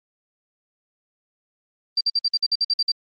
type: tone bursts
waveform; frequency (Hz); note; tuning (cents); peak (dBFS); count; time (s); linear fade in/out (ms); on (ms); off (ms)
sine; 4699; D8; 0; -17; 11; 1.97-2.919; 5; 39; 52
effects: Opus 32 kbps